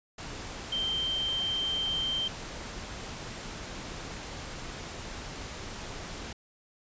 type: tone in noise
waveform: sine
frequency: 3136 Hz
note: G7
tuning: in tune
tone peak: -28 dBFS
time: 0.72-2.28 s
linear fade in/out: 5 ms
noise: pink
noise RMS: -40 dBFS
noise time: 0.18-6.33 s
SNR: +9 dB
effects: resampled to 16000 Hz